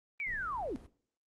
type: linear sweep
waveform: sine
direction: down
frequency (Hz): 2349 to 224.9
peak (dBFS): -34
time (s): 0.2-0.76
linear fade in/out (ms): 0
type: noise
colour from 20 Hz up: brown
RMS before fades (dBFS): -50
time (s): 0.26-0.87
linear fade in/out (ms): 10
effects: noise-tail reverb RT60 0.5 s tail -18 dB re dry + Opus 24 kbps